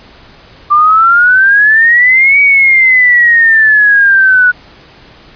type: exponential two-way sweep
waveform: sine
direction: up then down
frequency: 1174.7 to 2273 to 1462 Hz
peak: -3 dBFS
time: 0.7-4.52 s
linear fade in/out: 20 ms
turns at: 2.4 s
effects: pink hiss -38 dBFS RMS until 5.35 s + resampled to 11025 Hz